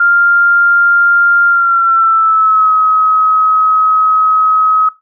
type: tone with pitch glide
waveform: sine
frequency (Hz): 1396.9 to 1273.6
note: F6 to D#6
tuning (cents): 0 to +40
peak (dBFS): -6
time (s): 0-4.89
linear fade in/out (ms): 5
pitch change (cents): -160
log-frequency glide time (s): 1.47-2.71
effects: noise-tail reverb RT60 0.2 s tail -17 dB re dry